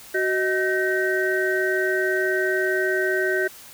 sine tone cluster, 374.8 / 625 / 1539 / 1877 Hz, F#4 / D#5 / G6 / A#6, +22 / +8 / -32 / +11 cents, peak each -23 / -28 / -24 / -28 dBFS, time 0.14-3.48 s, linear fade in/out 10 ms, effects white hiss -44 dBFS RMS until 3.73 s

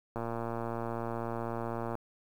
click train, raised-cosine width 1 ms, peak -22 dBFS, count 209, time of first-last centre 0.16-1.953 s, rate 116 Hz, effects 9-bit

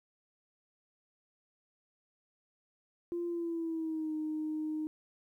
sine tone with pitch glide, 345.2 to 309.3 Hz, F4 to D#4, -20 to -10 cents, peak -32 dBFS, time 3.12-4.87 s, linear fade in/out 0 ms, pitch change -190 cents, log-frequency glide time 3.27-4.14 s, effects tanh soft clip ceiling -28 dBFS + 12-bit

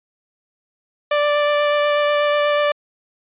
sawtooth tone with vibrato, 587.3 Hz, D5, in tune, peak -11 dBFS, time 1.11-2.72 s, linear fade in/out 5 ms, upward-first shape sine, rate 8.2 Hz, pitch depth 9 cents each way, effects resampled to 8000 Hz

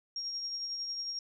sine tone with tremolo, 5580 Hz, F8, 2 cents flat, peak -33 dBFS, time 0.16-1.19 s, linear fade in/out 2 ms, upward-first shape triangle, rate 11 Hz, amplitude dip 40%, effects none

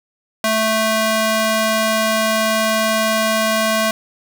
square tone with high-pass filter, 219.8 Hz, A3, 2 cents flat, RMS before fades -17 dBFS, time 0.44-3.91 s, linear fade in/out 2 ms, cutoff 510 Hz, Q 0.7, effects none

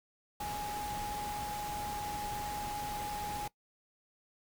sine tone in noise, 830.6 Hz, G#5, in tune, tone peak -37 dBFS, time 0.4-3.48 s, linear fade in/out 5 ms, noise pink, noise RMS -43 dBFS, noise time 0.4-3.48 s, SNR +3 dB, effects noise-tail reverb RT60 0.1 s tail -20 dB re dry

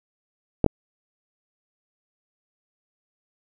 clicks, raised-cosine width 2 ms, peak -4 dBFS, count 2, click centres 0.643 / 0.663 s, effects none

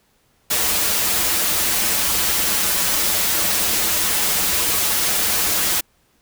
white noise with comb filter, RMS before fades -19 dBFS, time 0.5-5.81 s, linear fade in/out 10 ms, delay 7.6 ms, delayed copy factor -0.9, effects pink hiss -61 dBFS RMS until 6.21 s

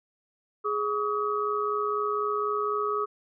sine tone cluster, 416.9 / 1140 / 1264 Hz, G#4 / C#6 / D#6, +7 / +48 / +27 cents, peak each -29 / -31 / -29 dBFS, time 0.64-3.06 s, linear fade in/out 20 ms, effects none

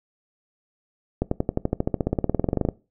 accelerating click train, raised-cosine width 2 ms, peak -8 dBFS, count 25, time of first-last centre 1.22-2.688 s, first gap 94 ms, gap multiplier 0.96, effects noise-tail reverb RT60 0.3 s tail -21 dB re dry

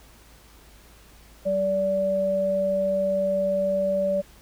sine tone pair together, 192.66 / 579 Hz, G3 / D5, -30 / -25 cents, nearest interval octave + perfect fifth, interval 1905 cents, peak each -30 / -21 dBFS, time 1.45-4.22 s, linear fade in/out 20 ms, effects added 54 Hz sine -52 dBFS peak until 4.41 s + pink hiss -53 dBFS RMS until 4.41 s

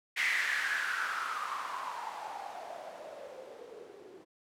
violet noise with low-pass filter sweep, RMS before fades -37 dBFS, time 0.16-4.25 s, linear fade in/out 20 ms, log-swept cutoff 2100 to 360 Hz, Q 6.5, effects none

